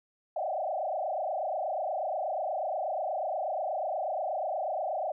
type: tone with frequency modulation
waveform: sine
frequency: 686 Hz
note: F5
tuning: 31 cents flat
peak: -29 dBFS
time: 0.36-5.12 s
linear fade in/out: 5 ms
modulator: 28.3 Hz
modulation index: 3.4
effects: none